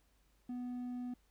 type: tone with hard clipping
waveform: sine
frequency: 246.9 Hz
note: B3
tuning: in tune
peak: -40 dBFS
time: 0.49-1.14 s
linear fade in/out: 5 ms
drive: 3 dB
effects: added 50 Hz sine -70 dBFS peak until 1.3 s + pink hiss -75 dBFS RMS until 1.3 s